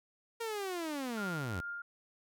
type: linear sweep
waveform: sawtooth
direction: down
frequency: 468 to 77.78 Hz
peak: -32 dBFS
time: 0.4-1.61 s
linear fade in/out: 10 ms
type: tone with tremolo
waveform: sine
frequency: 1405 Hz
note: F6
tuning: 10 cents sharp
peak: -37 dBFS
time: 1.17-1.82 s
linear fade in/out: 5 ms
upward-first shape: triangle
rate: 2.4 Hz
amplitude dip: 60%
effects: none